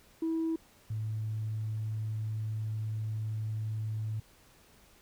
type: tone pair in turn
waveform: sine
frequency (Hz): 325.2 / 108.9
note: E4 / A2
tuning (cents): -23 / -17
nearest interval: octave + perfect fifth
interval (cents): 1894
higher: first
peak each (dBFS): -27 / -31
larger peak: first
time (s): 0.22-0.56 / 0.9-4.2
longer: second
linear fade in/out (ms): 5
effects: tanh soft clip ceiling -26 dBFS + pink hiss -61 dBFS RMS until 5.01 s